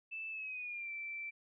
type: tone with pitch glide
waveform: sine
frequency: 2637 to 2336 Hz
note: E7 to D7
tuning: 0 to -10 cents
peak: -40 dBFS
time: 0.11-1.31 s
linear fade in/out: 20 ms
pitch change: -210 cents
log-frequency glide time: 0.3-0.91 s
effects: none